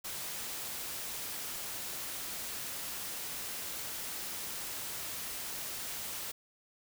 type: noise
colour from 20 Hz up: white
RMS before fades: -40 dBFS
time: 0.04-6.32 s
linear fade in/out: 10 ms
effects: none